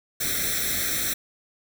white noise with comb filter, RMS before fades -26 dBFS, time 0.2-1.14 s, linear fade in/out 10 ms, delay 0.52 ms, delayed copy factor +1, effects none

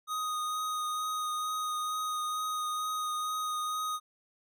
square tone with vibrato, 1244.5 Hz, D#6, in tune, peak -32 dBFS, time 0.07-4 s, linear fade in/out 50 ms, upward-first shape triangle, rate 2.2 Hz, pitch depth 14 cents each way, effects none

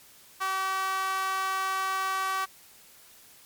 sawtooth tone with high-pass filter, 382 Hz, G4, 45 cents flat, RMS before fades -29 dBFS, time 0.4-2.46 s, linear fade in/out 20 ms, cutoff 1100 Hz, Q 3.5, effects white hiss -54 dBFS RMS until 3.45 s + MP3 96 kbps

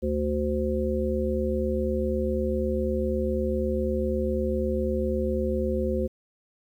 harmonic tone, 74 Hz, D2, 14 cents sharp, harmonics 1 / 3 / 5 / 7, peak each -29 / -29 / -29 / -29 dBFS, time 0.02-6.08 s, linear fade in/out 20 ms, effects 10-bit

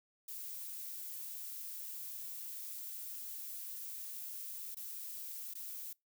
violet noise with dropouts, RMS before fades -45 dBFS, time 0.28-5.93 s, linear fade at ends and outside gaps 5 ms, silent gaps 4.747-4.767 / 5.538-5.551 s, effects noise-tail reverb RT60 0.2 s tail -25 dB re dry

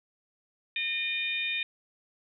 harmonic tone, 610 Hz, D#5, 34 cents flat, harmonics 3 / 4 / 5 / 6, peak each -39 / -30 / -41 / -34 dBFS, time 0.76-1.63 s, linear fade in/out 2 ms, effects none

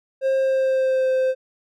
triangle tone with pitch glide, 533 to 520.2 Hz, C5 to C5, +32 to -10 cents, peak -15 dBFS, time 0.21-1.35 s, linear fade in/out 50 ms, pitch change -42 cents, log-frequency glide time 0.36-1.1 s, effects none

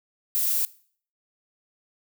violet noise, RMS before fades -24 dBFS, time 0.35-0.65 s, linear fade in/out 0 ms, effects noise-tail reverb RT60 0.5 s tail -20 dB re dry

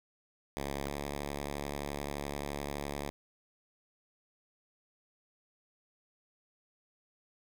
5% pulse tone pair in turn, 70.1 / 71.61 Hz, C#2 / D2, +20 / -43 cents, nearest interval unison, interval 37 cents, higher second, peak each -24 / -25 dBFS, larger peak first, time 0.57-0.87 / 0.87-3.1 s, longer second, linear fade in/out 0 ms, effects none

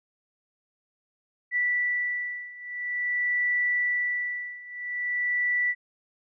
sine beating tone pair, 1964 / 1964.48 Hz, B6 / B6, -10 / -10 cents, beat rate 0.48 Hz, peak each -29 / -27 dBFS, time 1.51-5.75 s, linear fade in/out 50 ms, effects none

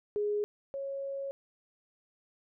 sine tone pair in turn, 415.3 / 550.2 Hz, G#4 / C#5, 0 / -13 cents, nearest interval perfect fourth, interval 487 cents, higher second, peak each -28 / -34 dBFS, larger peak first, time 0.16-0.44 / 0.74-1.31 s, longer second, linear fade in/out 0 ms, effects none

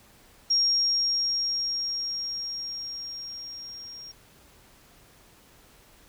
sine tone with level ramp, 5580 Hz, F8, 2 cents flat, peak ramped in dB -19 to -40 dBFS, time 0.5-4.12 s, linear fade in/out 10 ms, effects pink hiss -56 dBFS RMS until 6.08 s

